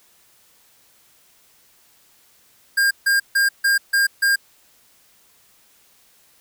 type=tone bursts; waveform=square; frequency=1608 Hz; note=G6; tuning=44 cents sharp; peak=-15 dBFS; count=6; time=2.77-4.36 s; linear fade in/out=10 ms; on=140 ms; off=150 ms; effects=white hiss -56 dBFS RMS until 6.4 s